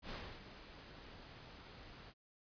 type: noise with ADSR envelope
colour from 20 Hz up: pink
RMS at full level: -45 dBFS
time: 0.02-2.14 s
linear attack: 77 ms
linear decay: 300 ms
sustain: -10 dB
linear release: 54 ms
effects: resampled to 11025 Hz

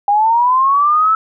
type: linear sweep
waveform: sine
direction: up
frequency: 801 to 1318.5 Hz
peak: -9 dBFS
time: 0.08-1.15 s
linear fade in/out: 2 ms
effects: none

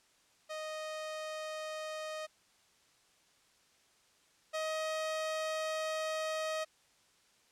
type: tone pair in turn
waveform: sawtooth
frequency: 622.3 / 629.5 Hz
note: D#5 / D#5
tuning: 0 / +20 cents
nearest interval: unison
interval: 20 cents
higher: second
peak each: -35 / -30 dBFS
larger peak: second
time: 0.49-2.27 / 4.53-6.65 s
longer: second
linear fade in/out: 20 ms
effects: white hiss -68 dBFS RMS until 7.51 s + low-pass 8000 Hz 12 dB/octave

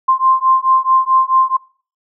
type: beating tone pair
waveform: sine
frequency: 1046.5 / 1051.1 Hz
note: C6 / C6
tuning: 0 / +8 cents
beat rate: 4.6 Hz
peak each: -13 dBFS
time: 0.08-1.57 s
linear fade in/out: 10 ms
effects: noise-tail reverb RT60 0.4 s tail -21 dB re dry

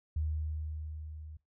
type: tone with level ramp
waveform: sine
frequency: 77.2 Hz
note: D#2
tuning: 13 cents flat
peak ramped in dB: -29 to -44 dBFS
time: 0.16-1.37 s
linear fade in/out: 5 ms
effects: noise-tail reverb RT60 0.2 s tail -22 dB re dry

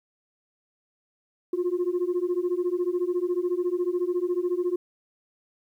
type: beating tone pair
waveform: sine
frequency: 349.2 / 363.2 Hz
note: F4 / F#4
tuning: 0 / -32 cents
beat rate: 14 Hz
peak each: -25 / -25 dBFS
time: 1.53-4.76 s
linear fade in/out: 5 ms
effects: tanh soft clip ceiling -19 dBFS + 10-bit

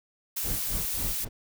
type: noise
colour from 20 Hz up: blue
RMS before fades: -31 dBFS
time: 0.36-1.25 s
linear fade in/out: 10 ms
type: noise with tremolo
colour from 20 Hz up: brown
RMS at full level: -32 dBFS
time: 0.43-1.29 s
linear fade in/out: 20 ms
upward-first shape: sine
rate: 3.7 Hz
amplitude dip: 100%
effects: none

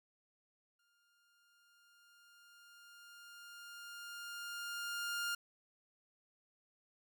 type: tone with exponential growth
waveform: sawtooth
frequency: 1407 Hz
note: F6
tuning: 12 cents sharp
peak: -32 dBFS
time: 0.79-5.35 s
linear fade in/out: 5 ms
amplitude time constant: 990 ms
effects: none

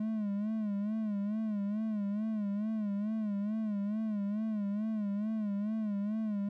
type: tone with vibrato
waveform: triangle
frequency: 210.3 Hz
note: G#3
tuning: 22 cents sharp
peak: -29 dBFS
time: 0-6.49 s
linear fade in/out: 5 ms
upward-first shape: sine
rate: 2.3 Hz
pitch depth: 89 cents each way
effects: none

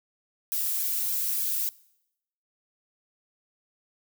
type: noise with flanger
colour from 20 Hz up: violet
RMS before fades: -28 dBFS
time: 0.52-1.69 s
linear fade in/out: 0 ms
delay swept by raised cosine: 1.2 to 3.1 ms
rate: 3.4 Hz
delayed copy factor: +0.95
effects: noise-tail reverb RT60 0.8 s tail -22 dB re dry

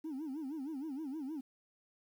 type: tone with vibrato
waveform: sine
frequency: 290 Hz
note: D4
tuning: 22 cents flat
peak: -36 dBFS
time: 0.04-1.41 s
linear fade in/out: 10 ms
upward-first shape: sine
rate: 6.4 Hz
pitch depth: 200 cents each way
effects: tanh soft clip ceiling -37 dBFS + 11-bit

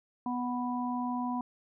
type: harmonic tone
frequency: 246.7 Hz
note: B3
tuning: 2 cents flat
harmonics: 1 / 3 / 4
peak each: -32 / -38 / -36 dBFS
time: 0.26-1.41 s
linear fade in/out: 2 ms
effects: none

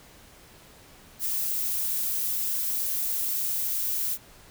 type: noise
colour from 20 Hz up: violet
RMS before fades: -28 dBFS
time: 1.19-4.18 s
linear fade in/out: 50 ms
effects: pink hiss -52 dBFS RMS until 4.5 s

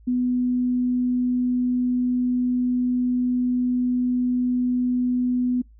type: tone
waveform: sine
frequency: 248.7 Hz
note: B3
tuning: 12 cents sharp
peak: -19 dBFS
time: 0.07-5.62 s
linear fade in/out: 10 ms
effects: noise-tail reverb RT60 0.2 s tail -26 dB re dry + added 54 Hz sine -47 dBFS peak until 5.79 s

